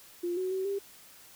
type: tone with pitch steps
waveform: sine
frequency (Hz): 349.2 / 371.5 / 379 / 397.3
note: F4 / F#4 / F#4 / G4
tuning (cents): 0 / +7 / +42 / +23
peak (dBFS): -29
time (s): 0.23-0.79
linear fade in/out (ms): 10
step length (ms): 140
effects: white hiss -54 dBFS RMS until 1.35 s